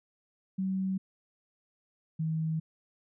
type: tone pair in turn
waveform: sine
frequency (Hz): 190 / 159.43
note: F#3 / D#3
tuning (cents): +46 / +43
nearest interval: minor third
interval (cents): 303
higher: first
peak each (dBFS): -28 / -28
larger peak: neither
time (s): 0.58-0.98 / 2.19-2.6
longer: second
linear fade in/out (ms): 10
effects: none